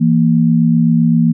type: tone pair together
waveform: sine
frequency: 165.35 / 233.1 Hz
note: E3 / A#3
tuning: +6 / 0 cents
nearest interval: tritone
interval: 594 cents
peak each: -11 dBFS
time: 0-1.33 s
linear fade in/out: 20 ms
effects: none